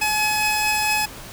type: tone pair together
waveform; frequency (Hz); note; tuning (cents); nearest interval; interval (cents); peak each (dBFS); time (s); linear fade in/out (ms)
sawtooth; 850.8 / 2548; G#5 / D#7; +42 / +41; octave + perfect fifth; 1899; -18; 0.01-1.06; 10
effects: pink hiss -38 dBFS RMS until 1.32 s